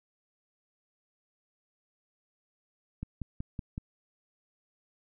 click train, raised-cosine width 5 ms, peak -23 dBFS, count 5, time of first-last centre 3.03-3.779 s, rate 5.34 Hz, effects none

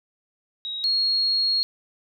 sine tone pair in turn, 3811 / 4294 Hz, A#7 / C8, +38 / +44 cents, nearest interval major second, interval 206 cents, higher second, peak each -28 / -19 dBFS, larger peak second, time 0.65-0.84 / 0.84-1.63 s, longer second, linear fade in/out 0 ms, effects none

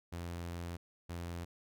sawtooth tone bursts at uneven times, 86 Hz, F2, 26 cents flat, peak -36 dBFS, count 2, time 0.12-0.77 / 1.09-1.45 s, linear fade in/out 10 ms, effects none

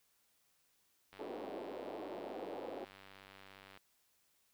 click train, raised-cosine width 0.3 ms, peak -39 dBFS, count 258, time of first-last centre 1.13-3.774 s, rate 97.2 Hz
pink band-pass noise, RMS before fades -45 dBFS, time 1.19-2.85 s, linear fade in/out 10 ms, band 310 to 760 Hz, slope 24 dB/octave
effects white hiss -75 dBFS RMS until 4.53 s

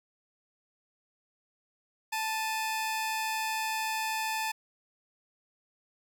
sawtooth tone pair together, 880 / 2487 Hz, A5 / D#7, 0 / -1 cents, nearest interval octave + tritone, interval 1799 cents, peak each -27 / -34 dBFS, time 2.12-4.52 s, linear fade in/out 10 ms, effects 10-bit

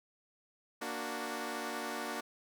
10% pulse chord, Bb augmented, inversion none, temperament equal, 233.1 / 293.7 / 370 Hz, Bb3 / D4 / F#4, 0 / 0 / 0 cents, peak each -33 / -33 / -34 dBFS, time 0.81-2.21 s, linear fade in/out 10 ms, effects none

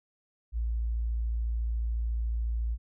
sine tone, 57 Hz, A#1, 38 cents flat, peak -27 dBFS, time 0.52-2.78 s, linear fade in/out 50 ms, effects none

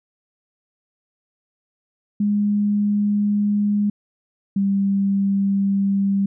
sine tone pair in turn, 206 / 197.36 Hz, G#3 / G3, -14 / +12 cents, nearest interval minor second, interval 74 cents, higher first, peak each -16 dBFS, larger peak neither, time 2.2-3.9 / 4.56-6.26 s, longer neither, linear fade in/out 5 ms, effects none

